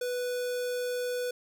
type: tone with notch filter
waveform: square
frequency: 493.9 Hz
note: B4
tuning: in tune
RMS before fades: -32 dBFS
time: 0.01-1.31 s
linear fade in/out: 5 ms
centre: 2100 Hz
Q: 1.8
effects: none